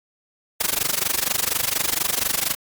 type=noise with amplitude modulation; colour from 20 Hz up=white; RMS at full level=-19 dBFS; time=0.6-2.55 s; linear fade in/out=10 ms; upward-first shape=sine; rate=24.2 Hz; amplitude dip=90%; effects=Opus 48 kbps